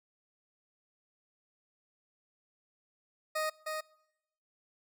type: tone with echo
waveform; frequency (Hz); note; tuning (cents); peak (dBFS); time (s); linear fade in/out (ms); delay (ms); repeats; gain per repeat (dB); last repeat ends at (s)
20% pulse; 622.3; D#5; 0; -26; 3.35-3.5; 10; 310; 1; -4; 3.81
effects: noise-tail reverb RT60 0.9 s tail -24 dB re dry